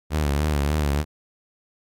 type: tone with vibrato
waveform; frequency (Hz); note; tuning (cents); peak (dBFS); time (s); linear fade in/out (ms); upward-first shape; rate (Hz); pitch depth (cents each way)
sawtooth; 73.7; D2; +7; -16; 0.1-1.05; 50; sine; 3.4; 80
effects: AAC 64 kbps